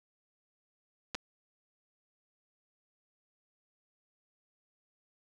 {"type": "clicks", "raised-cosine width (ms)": 0.2, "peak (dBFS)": -19, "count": 2, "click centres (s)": [1.147, 1.151], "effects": []}